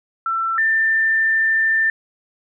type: tone pair in turn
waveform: sine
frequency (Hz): 1340 / 1786.7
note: E6 / A6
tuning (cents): +28 / +26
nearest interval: perfect fourth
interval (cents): 498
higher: second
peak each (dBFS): -18 / -14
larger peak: second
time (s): 0.26-0.58 / 0.58-1.9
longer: second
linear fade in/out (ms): 2
effects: none